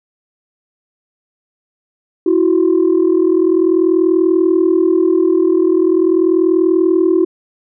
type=tone pair together; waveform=sine; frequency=329.6 / 370 Hz; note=E4 / F#4; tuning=0 / 0 cents; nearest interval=major second; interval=200 cents; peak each=-11 dBFS; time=2.26-7.25 s; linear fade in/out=5 ms; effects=tanh soft clip ceiling -4 dBFS